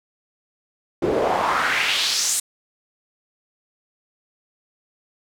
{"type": "noise with band-pass filter sweep", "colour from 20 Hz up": "pink", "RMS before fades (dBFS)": -21, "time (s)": [1.02, 2.4], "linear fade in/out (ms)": 5, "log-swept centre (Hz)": [350, 8800], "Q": 2.4, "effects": []}